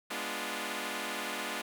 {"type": "chord", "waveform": "5% pulse", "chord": "G# diminished seventh", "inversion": "none", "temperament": "equal", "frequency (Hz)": [207.7, 246.9, 293.7, 349.2], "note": ["G#3", "B3", "D4", "F4"], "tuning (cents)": [0, 0, 0, 0], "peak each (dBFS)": -29, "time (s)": [0.1, 1.62], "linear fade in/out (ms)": 10, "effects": []}